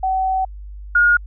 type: tone pair in turn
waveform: sine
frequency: 758 / 1430.9 Hz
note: F#5 / F6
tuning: +42 / +42 cents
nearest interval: major seventh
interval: 1100 cents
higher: second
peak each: -16 / -10 dBFS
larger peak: second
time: 0.03-0.45 / 0.95-1.17 s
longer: first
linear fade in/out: 5 ms
effects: added 50 Hz sine -31 dBFS peak until 1.26 s